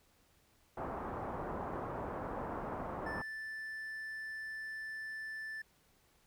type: low-pass noise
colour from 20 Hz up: white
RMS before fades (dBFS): -41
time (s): 0.77-3.22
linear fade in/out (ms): 5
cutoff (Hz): 1100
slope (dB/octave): 24
type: tone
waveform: triangle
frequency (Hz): 1760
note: A6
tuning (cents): 0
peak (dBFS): -39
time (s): 3.06-5.62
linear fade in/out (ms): 5
effects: pink hiss -70 dBFS RMS until 6.26 s